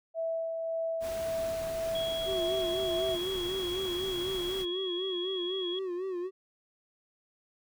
sine tone with tremolo, 656 Hz, E5, 9 cents flat, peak -29 dBFS, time 0.14-3.18 s, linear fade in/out 50 ms, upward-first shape sine, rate 1.8 Hz, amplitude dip 30%
pink noise, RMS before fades -43 dBFS, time 1-4.66 s, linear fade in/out 50 ms
sine tone, 3322 Hz, G#7, in tune, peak -35 dBFS, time 1.95-5.79 s, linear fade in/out 2 ms
triangle tone with vibrato, 366.5 Hz, F#4, 16 cents flat, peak -30 dBFS, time 2.25-6.31 s, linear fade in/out 50 ms, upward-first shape sine, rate 4 Hz, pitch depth 88 cents each way
effects none

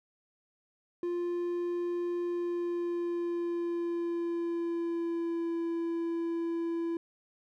triangle tone with pitch glide, 349.2 to 335.4 Hz, F4 to E4, 0 to +30 cents, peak -28 dBFS, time 1.03-6.97 s, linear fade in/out 2 ms, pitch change -70 cents, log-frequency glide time 2.22-5.56 s, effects none

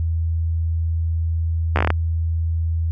slowing click train, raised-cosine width 0.5 ms, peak -3 dBFS, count 8, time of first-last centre 1.76-1.904 s, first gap 13 ms, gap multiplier 1.15, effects added 82 Hz sine -18 dBFS peak until 2.91 s

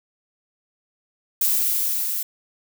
violet noise with level ramp, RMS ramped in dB -19 to -26 dBFS, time 1.41-2.23 s, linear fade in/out 5 ms, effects none

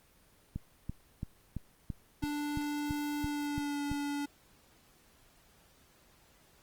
click train, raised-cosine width 5 ms, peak -24 dBFS, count 11, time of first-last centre 0.56-3.916 s, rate 2.98 Hz
square tone with pitch glide, 293.7 to 287.3 Hz, D4 to D4, 0 to -38 cents, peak -34 dBFS, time 2.22-4.26 s, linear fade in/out 10 ms, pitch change -38 cents, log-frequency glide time 3.26-3.82 s
effects pink hiss -64 dBFS RMS until 6.62 s + Opus 24 kbps

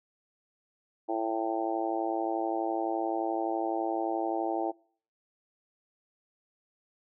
harmonic tone, 111.7 Hz, A2, 27 cents sharp, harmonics 3 / 4 / 5 / 6 / 7 / 8, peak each -32 / -39 / -38 / -35 / -33 / -40 dBFS, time 1.08-4.72 s, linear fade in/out 20 ms, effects noise-tail reverb RT60 0.5 s tail -24 dB re dry

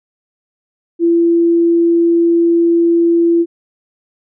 sine tone, 338.2 Hz, E4, 44 cents sharp, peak -8 dBFS, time 0.99-3.46 s, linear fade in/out 50 ms, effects none

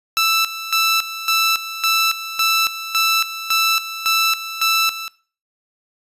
15% pulse tone with tremolo, 1324 Hz, E6, 7 cents sharp, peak -8 dBFS, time 0.17-5.08 s, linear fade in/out 0 ms, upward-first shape square, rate 1.8 Hz, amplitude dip 75%, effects noise-tail reverb RT60 0.4 s tail -20 dB re dry + resampled to 32000 Hz

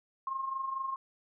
sine tone with amplitude modulation, 1069 Hz, C6, 37 cents sharp, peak -30 dBFS, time 0.27-0.96 s, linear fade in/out 2 ms, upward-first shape sine, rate 24.5 Hz, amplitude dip 60%, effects none

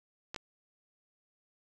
clicks, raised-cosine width 0.2 ms, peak -21 dBFS, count 2, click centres 0.345 / 0.362 s, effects none

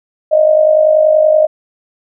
sine tone with amplitude modulation, 620 Hz, D#5, 6 cents flat, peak -3 dBFS, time 0.31-1.47 s, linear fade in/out 20 ms, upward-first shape sine, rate 50.4 Hz, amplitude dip 65%, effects none

